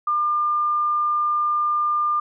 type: tone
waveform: sine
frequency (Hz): 1200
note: D6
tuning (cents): +37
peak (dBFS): -18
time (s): 0.07-2.2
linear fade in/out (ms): 5
effects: none